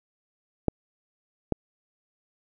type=clicks; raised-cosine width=2 ms; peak=-8 / -10 dBFS; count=2; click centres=0.683 / 1.523 s; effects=none